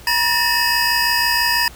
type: tone cluster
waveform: square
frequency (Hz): 958 / 1756 / 1822 / 2568 / 4930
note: A#5 / A6 / A#6 / E7 / D#8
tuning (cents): +47 / -4 / -40 / -46 / -17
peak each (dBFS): -22 / -25 / -21 / -26 / -20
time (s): 0.07-1.68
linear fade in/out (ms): 2
effects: added 60 Hz sine -41 dBFS peak until 1.75 s + pink hiss -42 dBFS RMS until 1.75 s